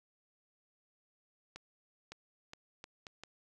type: accelerating click train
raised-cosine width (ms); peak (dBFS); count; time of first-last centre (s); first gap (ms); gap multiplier
0.2; -29; 6; 1.56-3.236; 560; 0.74
effects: none